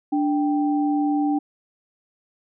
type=tone pair together; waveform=sine; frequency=293.7 / 784 Hz; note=D4 / G5; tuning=0 / 0 cents; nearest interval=octave + perfect fourth; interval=1700 cents; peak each=-19 / -26 dBFS; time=0.12-1.39 s; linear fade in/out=10 ms; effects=none